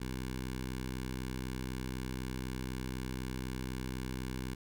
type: tone with notch filter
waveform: 10% pulse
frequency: 64 Hz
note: C2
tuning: 38 cents flat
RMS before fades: -39 dBFS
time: 0-4.55 s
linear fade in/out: 10 ms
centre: 660 Hz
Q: 0.98
effects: none